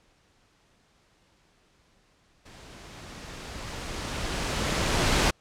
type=noise with level ramp; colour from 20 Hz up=pink; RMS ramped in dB=-49 to -21 dBFS; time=2.45-5.31 s; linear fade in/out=10 ms; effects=pink hiss -64 dBFS RMS until 5.4 s + low-pass 7000 Hz 12 dB/octave